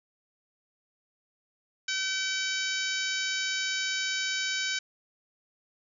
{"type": "harmonic tone", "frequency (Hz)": 765, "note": "G5", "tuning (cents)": -42, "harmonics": [2, 3, 4, 5, 6, 7, 8, 9], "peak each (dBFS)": [-33, -35, -36, -37, -38, -38, -39, -40], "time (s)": [1.88, 4.79], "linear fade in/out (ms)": 5, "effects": []}